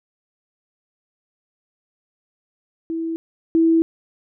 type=tone pair in turn; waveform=sine; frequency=327.7 / 327.7 Hz; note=E4 / E4; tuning=-10 / -10 cents; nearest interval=unison; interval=0 cents; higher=neither; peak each=-22 / -12 dBFS; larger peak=second; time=2.9-3.16 / 3.55-3.82 s; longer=second; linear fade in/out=0 ms; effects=none